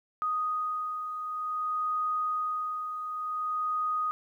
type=beating tone pair; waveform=sine; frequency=1244.5 / 1245.04 Hz; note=D#6 / D#6; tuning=0 / +1 cents; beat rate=0.54 Hz; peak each=-29 / -38 dBFS; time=0.22-4.11 s; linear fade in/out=0 ms; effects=11-bit